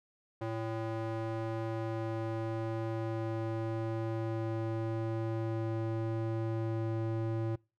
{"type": "tone with band-pass filter sweep", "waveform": "square", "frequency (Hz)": 112.4, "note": "A2", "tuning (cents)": 37, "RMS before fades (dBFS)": -35, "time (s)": [0.41, 7.56], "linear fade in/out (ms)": 10, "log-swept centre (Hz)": [560, 290], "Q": 0.75, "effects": ["noise-tail reverb RT60 0.3 s tail -25 dB re dry"]}